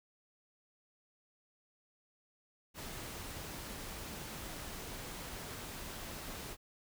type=noise; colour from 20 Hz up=pink; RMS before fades=-45 dBFS; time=2.74-6.57 s; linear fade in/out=50 ms; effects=none